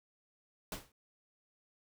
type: noise with exponential decay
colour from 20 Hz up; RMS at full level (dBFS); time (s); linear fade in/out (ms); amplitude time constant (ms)
pink; -37; 0.72-0.92; 2; 43
effects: none